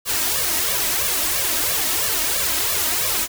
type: noise with flanger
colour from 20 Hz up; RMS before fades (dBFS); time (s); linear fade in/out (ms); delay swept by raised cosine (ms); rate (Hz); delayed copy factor
white; -21; 0.05-3.28; 50; 1.7 to 3.2; 3; +0.95
effects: none